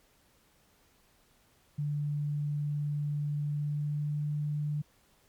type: tone with pitch glide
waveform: sine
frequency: 146.83 to 148.45 Hz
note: D3 to D3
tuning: 0 to +19 cents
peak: -29 dBFS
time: 1.78-4.82 s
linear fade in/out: 10 ms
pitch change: +19 cents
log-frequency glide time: 3.47-4.3 s
effects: pink hiss -66 dBFS RMS until 5.28 s + MP3 96 kbps